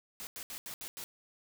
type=noise bursts at uneven times; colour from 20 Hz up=white; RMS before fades=-43 dBFS; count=6; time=0.2-0.27 / 0.36-0.43 / 0.5-0.58 / 0.66-0.74 / 0.81-0.88 / 0.97-1.04 s; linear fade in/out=0 ms; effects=none